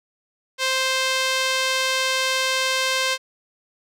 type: tone with band-pass filter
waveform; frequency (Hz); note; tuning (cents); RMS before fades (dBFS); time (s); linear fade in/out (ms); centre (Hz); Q
sawtooth; 523.3; C5; 0; -22; 0.58-3.18; 50; 3700; 0.78
effects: none